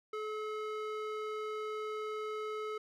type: tone with band-pass filter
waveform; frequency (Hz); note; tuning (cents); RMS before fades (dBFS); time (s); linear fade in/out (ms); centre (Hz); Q
square; 429.4; A4; -42; -39; 0.13-2.78; 5; 1000; 0.96
effects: none